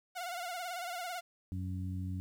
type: tone with vibrato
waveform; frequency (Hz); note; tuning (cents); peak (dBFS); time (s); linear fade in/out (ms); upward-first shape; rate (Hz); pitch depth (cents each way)
sawtooth; 711; F5; +31; -34; 0.15-1.21; 20; sine; 18; 74
type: harmonic tone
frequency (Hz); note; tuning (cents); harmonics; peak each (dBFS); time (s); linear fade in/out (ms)
92.5; F#2; 0; 1 / 2 / 3; -36 / -42 / -46; 1.52-2.2; 0
effects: 11-bit